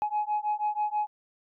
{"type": "beating tone pair", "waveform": "sine", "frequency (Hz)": [839, 845.2], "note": ["G#5", "G#5"], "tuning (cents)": [17, 30], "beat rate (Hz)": 6.2, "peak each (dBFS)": -28, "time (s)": [0.02, 1.07], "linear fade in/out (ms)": 0, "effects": ["tanh soft clip ceiling -21 dBFS"]}